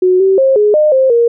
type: tone with pitch steps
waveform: sine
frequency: 367.4 / 384.3 / 534 / 418.4 / 608 / 527 / 469.4 Hz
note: F#4 / G4 / C5 / G#4 / D#5 / C5 / A#4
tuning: -12 / -34 / +35 / +13 / -40 / +12 / +12 cents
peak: -6 dBFS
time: 0.02-1.28 s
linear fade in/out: 5 ms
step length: 180 ms
effects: none